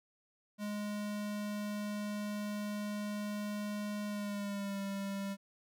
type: tone with pitch glide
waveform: square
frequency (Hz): 207.7 to 197.52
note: G#3 to G3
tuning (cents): 0 to +13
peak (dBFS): -37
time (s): 0.58-5.37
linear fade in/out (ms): 50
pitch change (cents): -87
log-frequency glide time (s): 4.07-4.8
effects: none